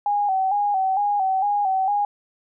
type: tone with vibrato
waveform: sine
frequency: 791 Hz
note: G5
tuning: 15 cents sharp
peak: -18 dBFS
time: 0.06-2.05 s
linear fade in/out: 2 ms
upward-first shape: square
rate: 2.2 Hz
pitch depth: 64 cents each way
effects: none